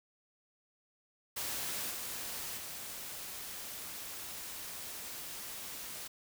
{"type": "noise with level steps", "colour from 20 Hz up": "white", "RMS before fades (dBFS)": [-38, -41, -44], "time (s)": [1.36, 6.08], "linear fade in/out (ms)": 10, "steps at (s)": [1.9, 2.57], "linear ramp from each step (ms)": 10, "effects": []}